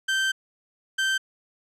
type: tone pair in turn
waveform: 30% pulse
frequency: 1557 / 1557 Hz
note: G6 / G6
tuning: -12 / -12 cents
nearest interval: unison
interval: 0 cents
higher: neither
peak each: -19 / -19 dBFS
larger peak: neither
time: 0.08-0.32 / 0.98-1.18 s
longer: first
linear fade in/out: 10 ms
effects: low-pass 8000 Hz 12 dB/octave